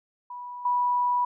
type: tone with level steps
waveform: sine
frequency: 980 Hz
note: B5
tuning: 14 cents flat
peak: -35 / -21 dBFS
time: 0.3-1.25 s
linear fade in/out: 5 ms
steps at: 0.65 s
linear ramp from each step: 5 ms
effects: none